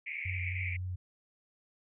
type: band-pass noise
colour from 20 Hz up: white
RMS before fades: -39 dBFS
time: 0.06-0.77 s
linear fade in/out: 10 ms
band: 2100 to 2400 Hz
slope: 96 dB/octave
type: tone with vibrato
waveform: sine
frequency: 90.5 Hz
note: F#2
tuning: 38 cents flat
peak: -34 dBFS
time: 0.25-0.96 s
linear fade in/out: 10 ms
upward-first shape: sine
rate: 3.7 Hz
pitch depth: 27 cents each way
effects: none